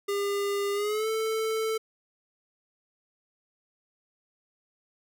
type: tone with pitch glide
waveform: square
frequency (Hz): 402.8 to 441.8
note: G4 to A4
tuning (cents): +47 to +7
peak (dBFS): -27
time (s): 0.08-1.78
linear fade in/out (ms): 10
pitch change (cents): +160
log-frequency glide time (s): 0.73-1.08
effects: none